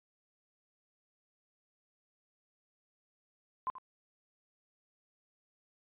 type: tone with echo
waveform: sine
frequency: 1032 Hz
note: C6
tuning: 24 cents flat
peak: -31 dBFS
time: 3.67-3.7 s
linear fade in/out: 0 ms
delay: 83 ms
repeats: 1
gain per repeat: -13 dB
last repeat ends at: 3.783 s
effects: resampled to 8000 Hz